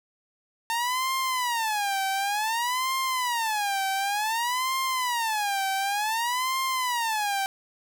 sawtooth tone with vibrato, 904 Hz, A5, 47 cents sharp, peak -21 dBFS, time 0.7-7.46 s, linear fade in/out 0 ms, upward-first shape sine, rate 0.55 Hz, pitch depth 270 cents each way, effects none

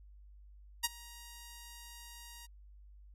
5% pulse tone with ADSR envelope, 944 Hz, A#5, 22 cents sharp, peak -15 dBFS, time 0.83-2.47 s, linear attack 16 ms, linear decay 30 ms, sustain -23 dB, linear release 21 ms, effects added 50 Hz sine -53 dBFS peak until 3.14 s + MP3 96 kbps

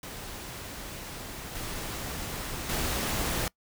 pink noise with level steps, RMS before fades -40 / -36 / -30 dBFS, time 0.03-3.48 s, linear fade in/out 2 ms, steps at 1.55 / 2.69 s, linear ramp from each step 5 ms, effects noise-tail reverb RT60 0.1 s tail -24 dB re dry

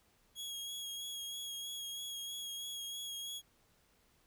sawtooth tone with vibrato, 3307 Hz, G#7, 8 cents flat, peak -38 dBFS, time 0.35-3.42 s, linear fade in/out 50 ms, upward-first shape sine, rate 3.1 Hz, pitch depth 21 cents each way, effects pink hiss -71 dBFS RMS until 4.26 s

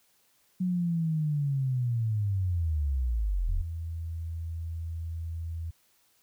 sine linear sweep, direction down, 185 to 33.5 Hz, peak -25 dBFS, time 0.6-3.62 s, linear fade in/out 10 ms
sine tone, 82.41 Hz, E2, in tune, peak -32 dBFS, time 3.48-5.71 s, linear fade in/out 10 ms
effects white hiss -67 dBFS RMS until 6.22 s

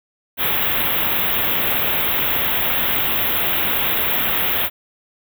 white band-stop noise, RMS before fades -19 dBFS, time 0.37-4.7 s, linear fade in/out 50 ms, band 3700 to 12000 Hz, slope 96 dB/octave, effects none

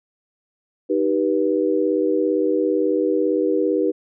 sine chord, Eb augmented, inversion none, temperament just, 311.1 / 388.9 / 486.1 Hz, Eb4 / G4 / B4, 0 / -14 / -28 cents, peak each -21 dBFS, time 0.89-3.92 s, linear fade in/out 20 ms, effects none

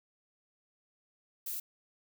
violet noise, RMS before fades -38 dBFS, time 1.46-1.6 s, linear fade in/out 5 ms, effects none

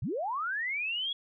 sine linear sweep, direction up, 82.41 to 3377 Hz, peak -30 dBFS, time 0.02-1.13 s, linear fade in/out 5 ms, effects none

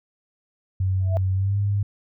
sine tone with pitch glide, 94.3 to 101.07 Hz, F#2 to G#2, +33 to -47 cents, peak -19 dBFS, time 0.8-1.83 s, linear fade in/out 5 ms, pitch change +120 cents, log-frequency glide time 1.33-1.58 s
sine tone with exponential growth, 659.3 Hz, E5, in tune, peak -21 dBFS, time 1-1.17 s, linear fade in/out 0 ms, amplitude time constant 36 ms
effects none

